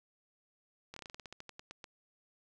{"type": "slowing click train", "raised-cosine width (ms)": 0.2, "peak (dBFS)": -29, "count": 15, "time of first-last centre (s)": [0.94, 1.842], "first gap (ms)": 24, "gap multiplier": 1.14, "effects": []}